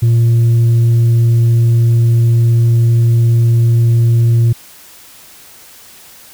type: tone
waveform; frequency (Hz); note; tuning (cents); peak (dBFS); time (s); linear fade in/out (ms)
sine; 116.54; A#2; 0; -4; 0.02-4.53; 10
effects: tanh soft clip ceiling -6 dBFS + white hiss -39 dBFS RMS until 6.33 s